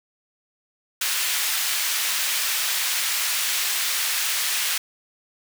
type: high-pass noise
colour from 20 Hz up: pink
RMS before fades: -24 dBFS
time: 1.01-4.78 s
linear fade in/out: 5 ms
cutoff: 2000 Hz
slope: 12 dB/octave
effects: none